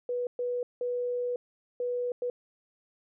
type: tone bursts at uneven times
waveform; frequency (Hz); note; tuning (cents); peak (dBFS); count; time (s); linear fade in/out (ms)
sine; 490; B4; -14; -28; 5; 0.09-0.27 / 0.39-0.63 / 0.81-1.36 / 1.8-2.12 / 2.22-2.3; 2
effects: none